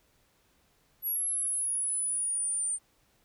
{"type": "exponential sweep", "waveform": "sine", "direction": "down", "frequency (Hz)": [11480, 8930], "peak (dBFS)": -28, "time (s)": [1.02, 2.79], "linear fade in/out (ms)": 50, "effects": ["pink hiss -68 dBFS RMS until 3.24 s"]}